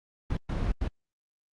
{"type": "noise bursts at uneven times", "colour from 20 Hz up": "brown", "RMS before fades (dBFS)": -28, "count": 3, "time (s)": [[0.3, 0.37], [0.49, 0.72], [0.81, 0.88]], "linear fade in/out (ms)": 5, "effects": ["low-pass 5000 Hz 12 dB/octave", "Opus 32 kbps"]}